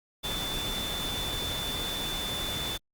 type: tone in noise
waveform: sine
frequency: 3520 Hz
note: A7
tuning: in tune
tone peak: -33 dBFS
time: 0.23-2.78 s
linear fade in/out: 20 ms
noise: pink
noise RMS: -35 dBFS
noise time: 0.23-2.78 s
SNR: -1 dB
effects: Opus 48 kbps